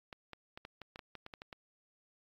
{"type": "clicks", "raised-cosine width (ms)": 0.3, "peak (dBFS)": -30, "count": 12, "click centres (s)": [0.128, 0.333, 0.575, 0.651, 0.817, 0.959, 0.992, 1.153, 1.264, 1.338, 1.419, 1.528], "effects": ["AAC 32 kbps"]}